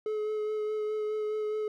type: tone with vibrato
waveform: triangle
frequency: 427.4 Hz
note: G#4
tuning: 50 cents sharp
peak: -27 dBFS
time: 0.06-1.68 s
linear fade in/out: 2 ms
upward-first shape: sine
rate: 4.8 Hz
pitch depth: 14 cents each way
effects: none